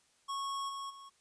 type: tone with level steps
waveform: square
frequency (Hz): 1101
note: C#6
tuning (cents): -12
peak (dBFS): -36 / -40 / -50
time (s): 0.28-1.1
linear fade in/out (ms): 20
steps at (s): 0.68 / 0.89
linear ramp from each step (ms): 20
effects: white hiss -70 dBFS RMS until 1.2 s + resampled to 22050 Hz